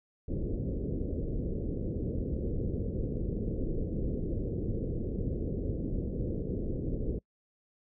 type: low-pass noise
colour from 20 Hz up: pink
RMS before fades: -33 dBFS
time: 0.28-7.19 s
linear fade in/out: 5 ms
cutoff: 500 Hz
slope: 48 dB/octave
effects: noise-tail reverb RT60 0.1 s tail -25 dB re dry